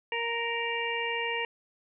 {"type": "harmonic tone", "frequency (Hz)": 466.2, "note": "A#4", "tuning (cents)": 0, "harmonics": [1, 2, 4, 5, 6], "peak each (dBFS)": [-35, -35, -35, -35, -35], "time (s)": [0.12, 1.45], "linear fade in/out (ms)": 2, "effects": []}